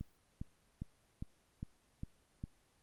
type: click train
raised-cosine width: 5 ms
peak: -29 dBFS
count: 7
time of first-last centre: 0.01-2.439 s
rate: 2.47 Hz
effects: pink hiss -72 dBFS RMS until 2.82 s + Opus 24 kbps